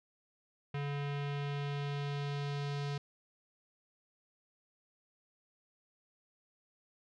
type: tone with low-pass filter sweep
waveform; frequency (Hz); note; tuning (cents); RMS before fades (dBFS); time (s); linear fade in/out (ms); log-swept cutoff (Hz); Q
square; 142.9; D3; -47; -37; 0.74-2.98; 5; 2700 to 4600; 1.7
effects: none